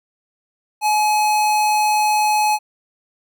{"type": "tone", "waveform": "square", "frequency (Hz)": 848, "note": "G#5", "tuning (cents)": 36, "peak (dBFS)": -15, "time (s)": [0.81, 2.59], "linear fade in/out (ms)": 50, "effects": []}